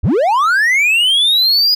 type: linear sweep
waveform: triangle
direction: up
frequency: 44.32 to 4989 Hz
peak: -8 dBFS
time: 0.03-1.75 s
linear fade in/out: 10 ms
effects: none